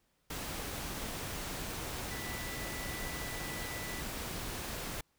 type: tone in noise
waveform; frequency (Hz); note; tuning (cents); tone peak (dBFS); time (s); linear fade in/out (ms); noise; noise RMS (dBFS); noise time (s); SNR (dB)
sine; 1977; B6; +1; -45; 2.11-4.01; 5; pink; -40; 0.3-5.01; -8
effects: pink hiss -75 dBFS RMS until 5.18 s